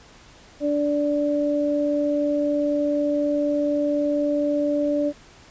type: tone pair together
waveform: sine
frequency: 292 / 584 Hz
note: D4 / D5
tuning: -10 / -10 cents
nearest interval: octave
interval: 1200 cents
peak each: -22 dBFS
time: 0.6-5.13 s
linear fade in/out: 50 ms
effects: pink hiss -49 dBFS RMS until 5.5 s + resampled to 16000 Hz